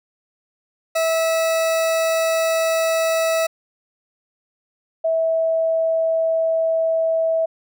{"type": "tone pair in turn", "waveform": ["40% pulse", "sine"], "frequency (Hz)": [651, 651], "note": ["E5", "E5"], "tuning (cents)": [-22, -22], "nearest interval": "unison", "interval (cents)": 0, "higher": "neither", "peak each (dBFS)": [-16, -16], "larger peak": "neither", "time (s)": [[0.95, 3.47], [5.04, 7.46]], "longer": "first", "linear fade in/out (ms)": 10, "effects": []}